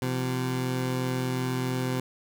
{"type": "tone pair together", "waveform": "20% pulse", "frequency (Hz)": [128.09, 171.1], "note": ["C3", "F3"], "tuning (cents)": [-36, -35], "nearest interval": "perfect fourth", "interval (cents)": 501, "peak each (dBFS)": [-22, -32], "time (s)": [0.02, 2], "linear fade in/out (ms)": 2, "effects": []}